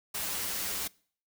white noise with comb filter, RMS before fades -34 dBFS, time 0.14-0.88 s, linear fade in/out 10 ms, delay 8.3 ms, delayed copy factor -0.55, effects noise-tail reverb RT60 0.5 s tail -24 dB re dry

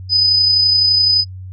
sine tone with amplitude modulation, 5000 Hz, D#8, 8 cents sharp, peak -8 dBFS, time 0.09-1.25 s, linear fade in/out 50 ms, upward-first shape sine, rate 31.8 Hz, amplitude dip 35%, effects noise-tail reverb RT60 0.1 s tail -26 dB re dry + added 93 Hz sine -28 dBFS peak until 1.52 s

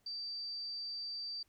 sine tone, 4654 Hz, D8, 17 cents flat, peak -39 dBFS, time 0.06-1.43 s, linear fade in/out 5 ms, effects pink hiss -75 dBFS RMS until 1.48 s

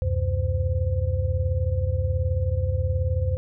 sine tone cluster, 73.7 / 92.4 / 126.4 / 516 Hz, D2 / F#2 / B2 / C5, +7 / -2 / +41 / -24 cents, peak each -26 / -23 / -32 / -31 dBFS, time 0.02-3.37 s, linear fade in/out 0 ms, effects none

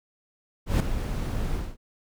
brown noise with ADSR envelope, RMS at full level -17 dBFS, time 0.66-1.77 s, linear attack 140 ms, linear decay 4 ms, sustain -11 dB, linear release 220 ms, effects none

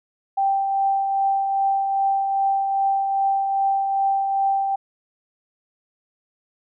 sine tone with tremolo, 784 Hz, G5, in tune, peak -16 dBFS, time 0.37-4.76 s, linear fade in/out 10 ms, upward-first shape triangle, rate 2.5 Hz, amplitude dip 40%, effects none

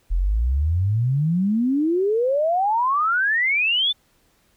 sine exponential sweep, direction up, 40.33 to 3581 Hz, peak -17 dBFS, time 0.1-3.93 s, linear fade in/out 20 ms, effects pink hiss -62 dBFS RMS until 4.56 s

